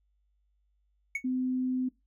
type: tone with exponential decay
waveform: triangle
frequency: 2217 Hz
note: C#7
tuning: in tune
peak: -24 dBFS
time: 1.15-1.24 s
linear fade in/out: 5 ms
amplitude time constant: 18 ms
type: tone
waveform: sine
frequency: 255.6 Hz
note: C4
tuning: 40 cents flat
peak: -27 dBFS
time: 1.24-1.89 s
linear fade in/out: 10 ms
effects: noise-tail reverb RT60 0.2 s tail -20 dB re dry + added 50 Hz sine -69 dBFS peak until 2.06 s